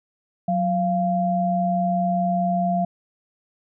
sine tone pair together, 183.29 / 692 Hz, F#3 / F5, -16 / -16 cents, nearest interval octave + major seventh, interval 2300 cents, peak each -22 / -21 dBFS, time 0.48-2.85 s, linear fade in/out 5 ms, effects none

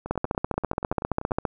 two click trains, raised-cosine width 1 ms, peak -20 / -9 dBFS, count 14 / 21, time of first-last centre 0.06-1.31 / 0.11-1.452 s, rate 10.4 / 14.9 Hz, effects none

